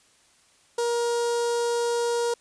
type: tone with notch filter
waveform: sawtooth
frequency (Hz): 472.7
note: A#4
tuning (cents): +24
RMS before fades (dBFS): -25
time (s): 0.78-2.34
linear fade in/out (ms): 5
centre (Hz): 2200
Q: 0.65
effects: white hiss -60 dBFS RMS until 2.4 s + resampled to 22050 Hz